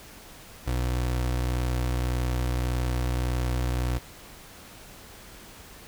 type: tone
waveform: 30% pulse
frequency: 61.74 Hz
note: B1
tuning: in tune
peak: -22 dBFS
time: 0.66-3.99 s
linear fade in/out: 20 ms
effects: pink hiss -47 dBFS RMS until 5.87 s